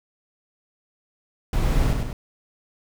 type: noise with echo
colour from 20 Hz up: brown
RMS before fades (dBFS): -21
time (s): 1.53-1.93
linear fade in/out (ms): 2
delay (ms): 100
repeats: 2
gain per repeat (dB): -4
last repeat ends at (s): 2.13
effects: none